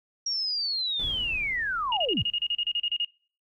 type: linear sweep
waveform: sine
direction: down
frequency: 5650 to 64 Hz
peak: -26 dBFS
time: 0.26-2.23 s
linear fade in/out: 5 ms
type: noise with exponential decay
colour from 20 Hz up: brown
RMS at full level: -35 dBFS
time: 0.99-3.02 s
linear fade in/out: 5 ms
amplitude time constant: 440 ms
type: tone bursts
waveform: sine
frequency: 2859 Hz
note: F7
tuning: 40 cents sharp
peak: -24 dBFS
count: 14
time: 1.92-3.048 s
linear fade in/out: 2 ms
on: 49 ms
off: 34 ms
effects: noise-tail reverb RT60 0.4 s tail -22 dB re dry